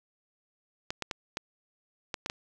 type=clicks; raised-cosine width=0.2 ms; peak=-15 dBFS; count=7; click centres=0.905 / 1.023 / 1.112 / 1.371 / 2.142 / 2.261 / 2.299 s; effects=none